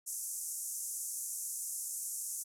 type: band-pass noise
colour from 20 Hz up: white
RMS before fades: -40 dBFS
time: 0.06-2.44 s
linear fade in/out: 20 ms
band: 6200 to 12000 Hz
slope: 48 dB/octave
effects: none